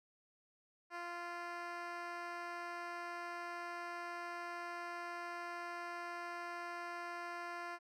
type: tone with band-pass filter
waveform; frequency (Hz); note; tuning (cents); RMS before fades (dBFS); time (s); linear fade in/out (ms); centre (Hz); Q
10% pulse; 347; F4; -11; -45; 0.9-7.79; 50; 1100; 0.58
effects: none